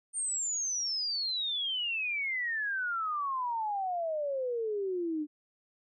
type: exponential sweep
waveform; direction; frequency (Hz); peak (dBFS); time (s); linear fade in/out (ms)
sine; down; 8950 to 293.7; -30; 0.13-5.27; 50
effects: none